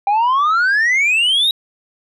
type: exponential sweep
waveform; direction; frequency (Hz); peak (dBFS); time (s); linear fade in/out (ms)
sine; up; 788 to 3865; -9; 0.07-1.51; 2
effects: tanh soft clip ceiling -11 dBFS